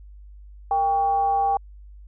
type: tone with frequency modulation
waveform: sine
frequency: 793 Hz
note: G5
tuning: 20 cents sharp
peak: -18 dBFS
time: 0.71-1.57 s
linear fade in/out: 2 ms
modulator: 332 Hz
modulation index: 0.35
effects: added 50 Hz sine -41 dBFS peak until 2.07 s